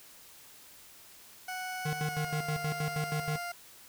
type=tone with pitch glide; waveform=20% pulse; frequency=740 to 699.3 Hz; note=F#5 to F5; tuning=0 to +2 cents; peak=-31 dBFS; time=1.48-3.52 s; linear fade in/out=5 ms; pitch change=-98 cents; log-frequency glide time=2.02-2.45 s
type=tone with tremolo; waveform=square; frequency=152.6 Hz; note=D#3; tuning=33 cents flat; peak=-31 dBFS; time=1.85-3.38 s; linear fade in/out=10 ms; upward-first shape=square; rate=6.3 Hz; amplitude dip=80%
effects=white hiss -54 dBFS RMS until 3.88 s